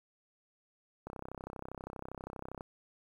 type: click train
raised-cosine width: 1 ms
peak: -28 dBFS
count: 51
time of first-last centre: 1.07-2.608 s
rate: 32.5 Hz
effects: 10-bit